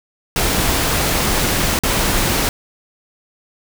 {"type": "noise with dropouts", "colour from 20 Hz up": "pink", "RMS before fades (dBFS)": -17, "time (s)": [0.36, 2.49], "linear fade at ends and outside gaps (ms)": 1, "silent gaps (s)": [1.79, 1.835], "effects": []}